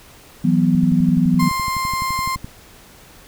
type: chord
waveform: sine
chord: E suspended second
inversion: none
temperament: equal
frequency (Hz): 164.81 / 185 / 246.9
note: E3 / F#3 / B3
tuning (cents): 0 / 0 / 0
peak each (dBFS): -17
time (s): 0.44-1.49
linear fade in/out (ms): 10
type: click train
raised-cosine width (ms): 5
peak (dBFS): -17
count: 21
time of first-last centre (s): 0.75-2.445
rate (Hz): 11.8
type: tone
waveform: 35% pulse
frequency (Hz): 1051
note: C6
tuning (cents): +7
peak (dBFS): -18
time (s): 1.39-2.36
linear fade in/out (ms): 10
effects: pink hiss -45 dBFS RMS until 3.27 s

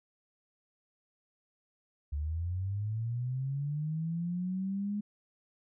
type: linear sweep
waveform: sine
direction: up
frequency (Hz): 70.4 to 208.7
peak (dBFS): -31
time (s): 2.12-5.01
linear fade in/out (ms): 10
effects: none

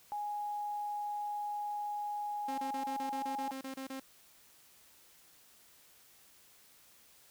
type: tone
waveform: sine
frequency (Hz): 829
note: G#5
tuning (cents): -3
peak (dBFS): -35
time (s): 0.12-3.51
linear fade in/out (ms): 0
type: tone bursts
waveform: sawtooth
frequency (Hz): 266.4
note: C4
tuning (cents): +31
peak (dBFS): -36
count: 12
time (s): 2.48-3.999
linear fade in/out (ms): 5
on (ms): 100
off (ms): 29
effects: white hiss -62 dBFS RMS until 7.3 s

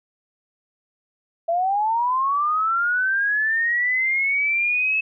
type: linear sweep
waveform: sine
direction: up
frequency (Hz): 659.3 to 2608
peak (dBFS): -18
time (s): 1.48-5.01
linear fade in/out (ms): 10
effects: none

